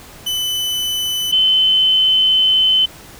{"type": "tone pair in turn", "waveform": ["40% pulse", "sine"], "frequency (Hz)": [3000, 3052], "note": ["F#7", "G7"], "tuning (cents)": [23, -47], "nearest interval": "unison", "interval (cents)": 30, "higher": "second", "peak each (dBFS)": [-17, -10], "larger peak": "second", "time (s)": [[0.26, 1.32], [1.32, 2.86]], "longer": "second", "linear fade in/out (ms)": 10, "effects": ["pink hiss -39 dBFS RMS until 3.19 s"]}